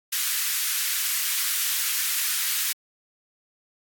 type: high-pass noise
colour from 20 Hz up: white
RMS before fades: -25 dBFS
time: 0.12-2.73 s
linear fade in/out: 10 ms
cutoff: 1400 Hz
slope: 24 dB/octave
effects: AAC 64 kbps